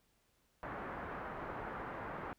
white low-pass noise, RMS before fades -44 dBFS, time 0.63-2.33 s, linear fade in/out 0 ms, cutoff 1500 Hz, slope 24 dB/octave, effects pink hiss -75 dBFS RMS until 2.38 s

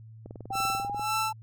click train, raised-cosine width 2 ms, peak -28 dBFS, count 16, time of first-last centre 0.26-0.995 s, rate 20.4 Hz
sine tone with pitch glide, 784 to 869.9 Hz, G5 to A5, 0 to -20 cents, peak -30 dBFS, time 0.5-1.33 s, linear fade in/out 10 ms, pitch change +180 cents, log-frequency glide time 0.76-1.18 s
sawtooth tone with tremolo, 1333 Hz, E6, 19 cents sharp, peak -23 dBFS, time 0.52-1.33 s, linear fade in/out 50 ms, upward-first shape sine, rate 1.9 Hz, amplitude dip 100%
effects added 111 Hz sine -45 dBFS peak until 1.42 s

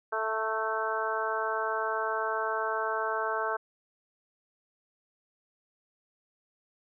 harmonic tone with a mistuned harmonic, 220 Hz, A3, in tune, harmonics 2 / 3 / 4 / 5 / 6 / 7, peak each -35 / -35 / -35 / -35 / -35 / -35 dBFS, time 0.12-3.57 s, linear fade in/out 10 ms, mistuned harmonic 4, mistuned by +15 cents, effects none

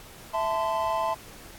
triangle chord, A minor, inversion second, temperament equal with one note detuned, 659.3 / 880 / 1029.1 Hz, E5 / A5 / C6, 0 / 0 / -29 cents, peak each -27 dBFS, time 0.33-1.15 s, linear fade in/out 20 ms, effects pink hiss -47 dBFS RMS until 1.58 s + AAC 64 kbps

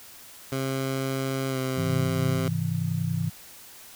15% pulse tone with pitch glide, 133.8 to 130.82 Hz, C3 to C3, +39 to 0 cents, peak -20 dBFS, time 0.52-2.48 s, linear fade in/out 2 ms, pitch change -39 cents, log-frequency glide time 1.49-1.58 s
sine chord, Ab augmented, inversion none, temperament equal with one note detuned, 103.83 / 134.26 / 164.81 Hz, Ab2 / C3 / E3, 0 / +45 / 0 cents, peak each -30 / -30 / -27 dBFS, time 1.77-3.3 s, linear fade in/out 10 ms
effects white hiss -47 dBFS RMS until 3.95 s

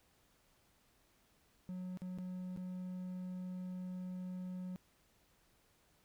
triangle tone with dropouts, 182.8 Hz, F#3, 21 cents flat, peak -39 dBFS, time 1.69-4.76 s, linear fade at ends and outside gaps 0 ms, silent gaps 1.973-2.019 / 2.177-2.186 / 2.563-2.573 s, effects pink hiss -72 dBFS RMS until 6.04 s

